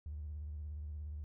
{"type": "tone with vibrato", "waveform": "triangle", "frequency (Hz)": 75, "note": "D2", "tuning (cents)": 37, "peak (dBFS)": -37, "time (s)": [0.06, 1.24], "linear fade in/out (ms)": 0, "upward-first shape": "sine", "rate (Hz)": 17, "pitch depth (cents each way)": 85, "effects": ["tanh soft clip ceiling -38 dBFS"]}